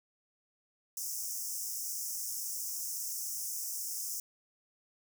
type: high-pass noise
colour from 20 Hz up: pink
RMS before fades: -38 dBFS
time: 0.97-4.2 s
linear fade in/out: 2 ms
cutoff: 5300 Hz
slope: 96 dB/octave
effects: none